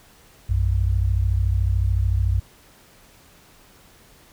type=tone pair together; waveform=sine; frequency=60.2 / 93.93 Hz; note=B1 / F#2; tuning=-44 / +27 cents; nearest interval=minor sixth; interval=771 cents; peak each=-20 dBFS; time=0.49-2.4 s; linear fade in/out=10 ms; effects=pink hiss -52 dBFS RMS until 4.32 s